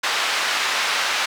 pink band-pass noise, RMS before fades -22 dBFS, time 0.03-1.26 s, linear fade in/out 10 ms, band 1100 to 4700 Hz, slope 12 dB/octave, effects none

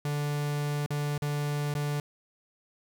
45% pulse tone with dropouts, 146.3 Hz, D3, 6 cents flat, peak -28 dBFS, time 0.05-2 s, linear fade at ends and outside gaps 2 ms, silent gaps 0.862-0.905 / 1.179-1.221 / 1.74-1.751 s, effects 11-bit

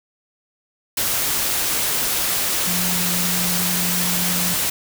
sine tone in noise, 177.6 Hz, F3, 29 cents sharp, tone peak -25 dBFS, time 2.67-4.54 s, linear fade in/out 5 ms, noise white, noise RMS -21 dBFS, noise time 0.97-4.7 s, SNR -7 dB, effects none

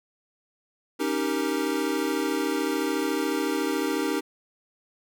square chord, Eb dominant seventh, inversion third, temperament equal, 277.2 / 311.1 / 392 / 466.2 Hz, Db4 / Eb4 / G4 / Bb4, 0 / 0 / 0 / 0 cents, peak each -31 / -29 / -31 / -33 dBFS, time 0.99-4.21 s, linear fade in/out 20 ms, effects none

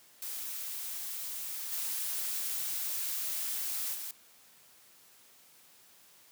blue noise with level steps, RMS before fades -39 / -35 / -40 dBFS, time 0.22-4.11 s, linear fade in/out 2 ms, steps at 1.71 / 3.93 s, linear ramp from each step 20 ms, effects white hiss -60 dBFS RMS until 6.31 s + high-pass 100 Hz 12 dB/octave

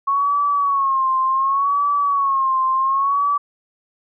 sine tone with vibrato, 1099 Hz, C#6, 15 cents flat, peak -15 dBFS, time 0.07-3.38 s, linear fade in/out 10 ms, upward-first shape sine, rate 0.68 Hz, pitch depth 81 cents each way, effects none

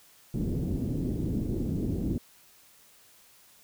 white low-pass noise, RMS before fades -30 dBFS, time 0.34-2.18 s, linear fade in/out 2 ms, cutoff 300 Hz, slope 24 dB/octave, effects white hiss -58 dBFS RMS until 3.63 s

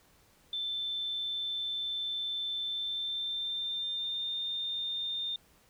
sine tone with pitch glide, 3539 to 3622 Hz, A7 to A7, +9 to +49 cents, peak -32 dBFS, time 0.53-5.36 s, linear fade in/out 2 ms, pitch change +40 cents, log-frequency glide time 2.64-4.34 s, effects pink hiss -64 dBFS RMS until 5.69 s

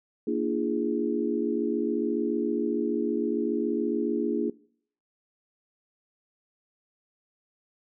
sine chord, Bb dominant seventh, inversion none, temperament equal with one note detuned, 233.1 / 293.7 / 340.5 / 415.3 Hz, Bb3 / D4 / F4 / Ab4, 0 / 0 / -44 / 0 cents, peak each -30 dBFS, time 0.27-4.5 s, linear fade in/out 5 ms, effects noise-tail reverb RT60 0.6 s tail -22 dB re dry

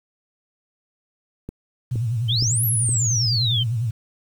click train, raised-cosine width 3 ms, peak -18 dBFS, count 4, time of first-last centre 1.49-2.892 s, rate 2.14 Hz
sine tone with vibrato, 116.54 Hz, A#2, in tune, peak -20 dBFS, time 1.91-3.91 s, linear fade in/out 10 ms, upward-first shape sine, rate 10 Hz, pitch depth 140 cents each way
sine exponential two-way sweep, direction up then down, 3016 to 11940 to 3016 Hz, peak -20 dBFS, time 2.28-3.64 s, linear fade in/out 20 ms, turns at 2.65 s
effects 8-bit

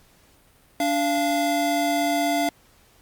square tone pair together, 290 / 688.7 Hz, D4 / F5, -22 / -24 cents, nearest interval octave + minor third, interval 1498 cents, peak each -25 / -23 dBFS, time 0.8-2.49 s, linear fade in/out 2 ms, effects pink hiss -57 dBFS RMS until 3.01 s + Opus 48 kbps

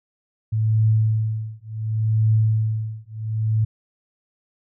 sine tone with tremolo, 109.7 Hz, A2, 5 cents flat, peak -13 dBFS, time 0.52-3.65 s, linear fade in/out 10 ms, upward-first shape triangle, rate 0.69 Hz, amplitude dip 100%, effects none

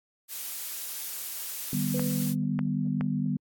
blue noise, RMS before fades -35 dBFS, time 0.28-2.35 s, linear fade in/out 50 ms
sine chord, Eb augmented, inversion none, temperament equal with one note detuned, 151.75 / 196 / 246.9 Hz, Eb3 / G3 / B3, -43 / 0 / 0 cents, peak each -30 dBFS, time 1.73-3.37 s, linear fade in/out 2 ms
sine tone with exponential decay, 500 Hz, B4, 21 cents sharp, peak -30 dBFS, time 1.94-2.54 s, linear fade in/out 5 ms, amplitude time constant 130 ms
clicks, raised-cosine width 0.5 ms, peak -20 dBFS, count 3, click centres 1.995 / 2.591 / 3.01 s
effects AAC 64 kbps

